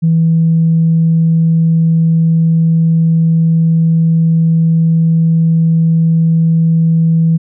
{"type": "tone", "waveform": "sine", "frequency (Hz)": 163.6, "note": "E3", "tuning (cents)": -13, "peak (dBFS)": -6, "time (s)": [0.02, 7.38], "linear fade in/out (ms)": 20, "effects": ["tanh soft clip ceiling -2 dBFS"]}